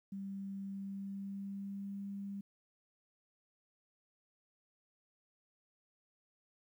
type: tone with pitch glide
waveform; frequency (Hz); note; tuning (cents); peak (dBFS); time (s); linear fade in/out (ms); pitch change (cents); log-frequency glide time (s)
sine; 196 to 199.08; G3 to G3; 0 to +27; -40; 0.12-2.41; 5; +27; 0.72-2.08
effects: 12-bit